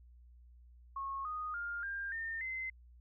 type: tone with pitch steps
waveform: sine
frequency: 1092 / 1240 / 1408 / 1598.8 / 1815.4 / 2061 Hz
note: C#6 / D#6 / F6 / G6 / A#6 / C7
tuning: -26 / -6 / +14 / +34 / -46 / -27 cents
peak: -37 dBFS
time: 0.96-2.7 s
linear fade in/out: 5 ms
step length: 290 ms
effects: added 60 Hz sine -56 dBFS peak until 3 s